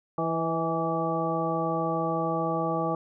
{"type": "harmonic tone with a mistuned harmonic", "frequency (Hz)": 164.81, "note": "E3", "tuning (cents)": 0, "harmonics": [1, 2, 3, 4, 5, 7], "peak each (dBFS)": [-32, -32, -32, -32, -32, -32], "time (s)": [0.18, 2.95], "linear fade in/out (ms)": 2, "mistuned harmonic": 4, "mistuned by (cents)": -36, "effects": []}